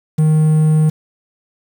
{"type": "tone with quantisation", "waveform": "triangle", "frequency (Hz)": 155.5, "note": "D#3", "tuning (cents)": -1, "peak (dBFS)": -7, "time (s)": [0.18, 0.9], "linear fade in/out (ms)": 10, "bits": 6, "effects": []}